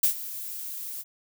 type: noise with ADSR envelope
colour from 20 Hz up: violet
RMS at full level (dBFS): -19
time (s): 0.03-1.04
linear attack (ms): 6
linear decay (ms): 98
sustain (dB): -17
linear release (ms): 37
effects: none